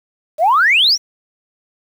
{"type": "exponential sweep", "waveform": "sine", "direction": "up", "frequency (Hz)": [587.3, 6040], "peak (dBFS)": -8, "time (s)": [0.38, 0.98], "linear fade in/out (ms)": 50, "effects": ["tanh soft clip ceiling -4 dBFS", "7-bit"]}